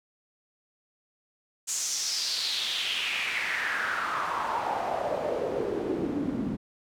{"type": "noise with band-pass filter sweep", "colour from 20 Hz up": "pink", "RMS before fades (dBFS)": -30, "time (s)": [1.67, 6.57], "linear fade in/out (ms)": 20, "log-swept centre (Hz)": [7300, 220], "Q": 4.1, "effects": []}